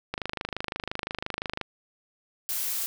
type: click train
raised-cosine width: 0.3 ms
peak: -14 dBFS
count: 39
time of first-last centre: 0.14-1.613 s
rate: 25.8 Hz
type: noise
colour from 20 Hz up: blue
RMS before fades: -30 dBFS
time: 2.49-2.86 s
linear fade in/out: 0 ms
effects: none